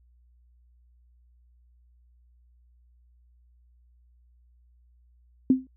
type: tone with exponential decay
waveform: sine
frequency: 259.9 Hz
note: C4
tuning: 11 cents flat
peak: -12 dBFS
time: 5.5-5.67 s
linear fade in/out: 2 ms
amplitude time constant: 36 ms
effects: added 60 Hz sine -57 dBFS peak until 5.76 s